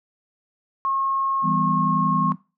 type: tone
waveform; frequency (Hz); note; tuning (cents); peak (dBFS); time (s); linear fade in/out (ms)
sine; 1083; C#6; -41; -20; 0.85-2.32; 0
type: chord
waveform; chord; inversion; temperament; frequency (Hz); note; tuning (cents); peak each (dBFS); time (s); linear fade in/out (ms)
sine; E minor; none; equal; 164.81 / 196 / 246.9; E3 / G3 / B3; 0 / 0 / 0; -25 / -26 / -27; 1.42-2.36; 50
effects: noise-tail reverb RT60 0.3 s tail -19 dB re dry